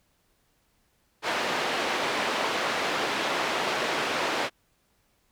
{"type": "band-pass noise", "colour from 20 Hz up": "pink", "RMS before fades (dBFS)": -28, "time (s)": [1.22, 4.5], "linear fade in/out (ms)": 50, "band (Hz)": [410, 3500], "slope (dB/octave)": 12, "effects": ["pink hiss -69 dBFS RMS until 5.31 s"]}